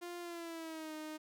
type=tone with pitch glide; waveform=sawtooth; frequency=349.2 to 309.3 Hz; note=F4 to D#4; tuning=0 to -10 cents; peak=-39 dBFS; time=0.01-1.18 s; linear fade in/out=20 ms; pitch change=-210 cents; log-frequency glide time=0.2-0.94 s; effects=none